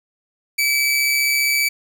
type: tone with amplitude modulation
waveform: sawtooth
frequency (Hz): 2300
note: D7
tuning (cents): -37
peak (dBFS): -11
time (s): 0.58-1.69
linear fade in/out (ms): 10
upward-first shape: sine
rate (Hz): 135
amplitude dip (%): 35
effects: 8-bit